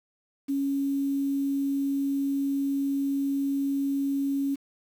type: tone with quantisation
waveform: sine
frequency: 277.2 Hz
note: C#4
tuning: in tune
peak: -24 dBFS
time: 0.48-4.56 s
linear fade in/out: 20 ms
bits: 8
effects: none